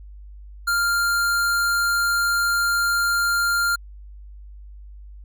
square tone, 1396.9 Hz, F6, in tune, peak -19 dBFS, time 0.67-3.76 s, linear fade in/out 10 ms, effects added 50 Hz sine -38 dBFS peak until 5.24 s

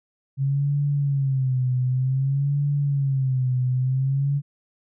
sine tone with vibrato, 134.9 Hz, C#3, 47 cents flat, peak -19 dBFS, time 0.37-4.42 s, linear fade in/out 50 ms, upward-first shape sine, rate 0.54 Hz, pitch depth 110 cents each way, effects none

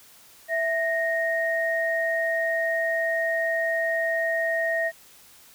sine tone pair together, 659.3 / 1862 Hz, E5 / A#6, 0 / -2 cents, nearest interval octave + tritone, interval 1798 cents, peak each -25 dBFS, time 0.48-4.92 s, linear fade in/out 50 ms, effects white hiss -52 dBFS RMS until 5.54 s

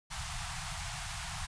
pink band-stop noise, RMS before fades -39 dBFS, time 0.1-1.47 s, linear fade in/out 20 ms, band 170 to 680 Hz, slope 96 dB/octave, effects resampled to 22050 Hz

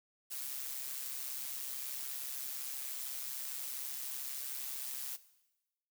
blue noise with amplitude modulation, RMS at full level -39 dBFS, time 0.3-5.17 s, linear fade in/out 20 ms, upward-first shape sine, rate 133 Hz, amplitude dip 55%, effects noise-tail reverb RT60 1.0 s tail -17 dB re dry

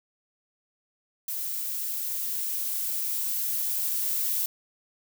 violet noise with level ramp, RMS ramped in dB -32 to -27 dBFS, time 1.28-4.46 s, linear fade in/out 2 ms, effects none

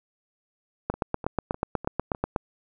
two click trains, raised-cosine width 1 ms, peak -10 / -22 dBFS, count 13 / 5, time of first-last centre 0.9-2.362 / 0.94-2.148 s, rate 8.21 / 3.31 Hz, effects none

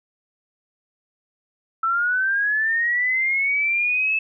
sine linear sweep, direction up, 1318.5 to 2622 Hz, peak -18 dBFS, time 1.83-4.19 s, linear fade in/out 5 ms, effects none

